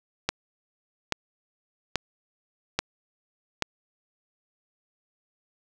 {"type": "click train", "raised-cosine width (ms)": 0.2, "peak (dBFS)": -6, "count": 5, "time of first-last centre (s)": [0.29, 3.623], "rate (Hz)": 1.2, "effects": []}